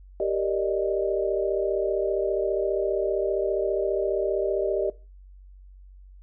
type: chord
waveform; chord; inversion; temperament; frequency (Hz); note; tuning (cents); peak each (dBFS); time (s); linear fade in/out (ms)
sine; Eb major seventh; first; equal; 392 / 466.2 / 587.3 / 622.3; G4 / Bb4 / D5 / Eb5; 0 / 0 / 0 / 0; -26 / -30 / -29 / -28; 0.2-4.9; 2
effects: noise-tail reverb RT60 0.3 s tail -19 dB re dry + added 47 Hz sine -45 dBFS peak until 6.22 s